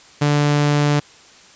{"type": "tone", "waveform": "sawtooth", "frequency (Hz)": 146.4, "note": "D3", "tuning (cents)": -5, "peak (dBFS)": -10, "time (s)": [0.21, 1], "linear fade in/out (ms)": 10, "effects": ["white hiss -46 dBFS RMS until 1.55 s", "resampled to 16000 Hz"]}